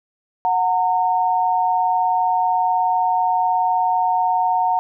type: tone pair together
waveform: sine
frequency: 734.8 / 916 Hz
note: F#5 / A#5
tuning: -12 / -31 cents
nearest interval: major third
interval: 381 cents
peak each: -18 dBFS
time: 0.45-4.79 s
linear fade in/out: 0 ms
effects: none